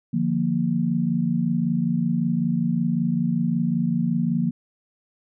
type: chord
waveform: sine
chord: Bb major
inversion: first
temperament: equal with one note detuned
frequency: 149.31 / 174.61 / 233.1 Hz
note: D3 / F3 / Bb3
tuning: +29 / 0 / 0 cents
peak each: -27 / -23 / -23 dBFS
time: 0.13-4.51 s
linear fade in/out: 10 ms
effects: none